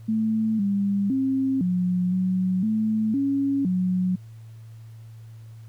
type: tone with pitch steps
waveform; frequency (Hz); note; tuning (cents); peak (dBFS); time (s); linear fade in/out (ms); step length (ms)
sine; 220.3 / 199.5 / 266.7 / 180.5 / 185.3 / 218.1 / 276.9 / 183.3; A3 / G3 / C4 / F#3 / F#3 / A3 / C#4 / F#3; +2 / +31 / +33 / -43 / +3 / -15 / -2 / -16; -20; 0.08-4.16; 10; 510
effects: added 112 Hz sine -40 dBFS peak until 5.68 s + pink hiss -61 dBFS RMS until 5.68 s